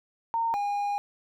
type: tone pair in turn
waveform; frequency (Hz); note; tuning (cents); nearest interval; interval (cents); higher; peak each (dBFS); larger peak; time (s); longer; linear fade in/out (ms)
sine / triangle; 917 / 814.5; A#5 / G#5; -29 / -34; major second; 205; first; -24; neither; 0.34-0.54 / 0.54-0.98; second; 0
effects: none